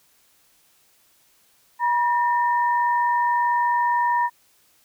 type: tone pair together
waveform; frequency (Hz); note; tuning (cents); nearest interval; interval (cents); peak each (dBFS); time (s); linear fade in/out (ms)
sine; 961.6 / 1817; B5 / A#6; -46 / -45; major seventh; 1101; -18 / -27; 1.79-4.3; 50
effects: white hiss -60 dBFS RMS until 4.84 s